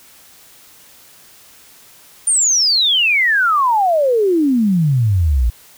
sine exponential sweep, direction down, 9280 to 55 Hz, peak -11 dBFS, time 2.27-5.5 s, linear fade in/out 5 ms, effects white hiss -45 dBFS RMS until 5.77 s

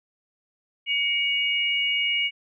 sine tone pair together, 2251 / 2871 Hz, C#7 / F7, +26 / +47 cents, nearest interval major third, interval 421 cents, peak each -24 dBFS, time 0.86-2.31 s, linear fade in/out 50 ms, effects none

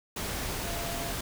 sine tone in noise, 684 Hz, F5, 36 cents flat, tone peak -39 dBFS, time 0.64-1.12 s, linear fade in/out 5 ms, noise pink, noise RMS -34 dBFS, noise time 0.16-1.21 s, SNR -8 dB, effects none

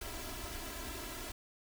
pink noise with comb filter, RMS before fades -43 dBFS, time 0.01-1.32 s, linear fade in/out 5 ms, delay 3 ms, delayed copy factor +0.95, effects none

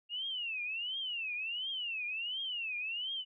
sine tone with vibrato, 2793 Hz, F7, 1 cent flat, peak -35 dBFS, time 0.09-3.25 s, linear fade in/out 50 ms, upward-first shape triangle, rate 1.4 Hz, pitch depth 270 cents each way, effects none

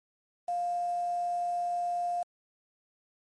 sine tone with quantisation, 703 Hz, F5, 11 cents sharp, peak -28 dBFS, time 0.48-2.23 s, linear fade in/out 5 ms, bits 8, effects MP3 48 kbps

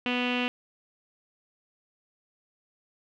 sawtooth tone with low-pass filter, 246.9 Hz, B3, in tune, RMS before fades -28 dBFS, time 0.06-0.48 s, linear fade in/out 0 ms, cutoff 2800 Hz, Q 7, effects none

